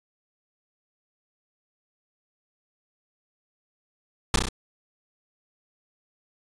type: noise with echo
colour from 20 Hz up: pink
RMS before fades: -17 dBFS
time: 4.34-4.36 s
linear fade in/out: 2 ms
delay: 32 ms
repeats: 4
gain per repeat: -3 dB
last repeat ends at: 4.488 s
effects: resampled to 22050 Hz